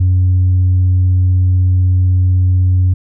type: tone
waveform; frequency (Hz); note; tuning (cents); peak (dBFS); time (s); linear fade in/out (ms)
sine; 91.6; F#2; -17; -6; 0-2.94; 10
effects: tanh soft clip ceiling -6 dBFS